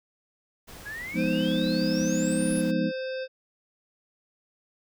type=noise; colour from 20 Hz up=pink; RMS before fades=-45 dBFS; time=0.67-2.72 s; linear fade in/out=20 ms
type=exponential sweep; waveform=sine; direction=up; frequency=1626 to 11175 Hz; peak=-34 dBFS; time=0.85-2.62 s; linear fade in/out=20 ms
type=chord; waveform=sine; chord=F half-diminished seventh; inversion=none; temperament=equal; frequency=174.61 / 207.7 / 246.9 / 311.1 Hz; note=F3 / Ab3 / Cb4 / Eb4; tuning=0 / 0 / 0 / 0 cents; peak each=-29 dBFS; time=1.13-2.92 s; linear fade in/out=50 ms
type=harmonic tone; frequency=521 Hz; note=C5; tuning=7 cents flat; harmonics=1 / 3 / 5 / 7 / 9 / 10; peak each=-30 / -40 / -44 / -47 / -49 / -50 dBFS; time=1.15-3.28 s; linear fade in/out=50 ms
effects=none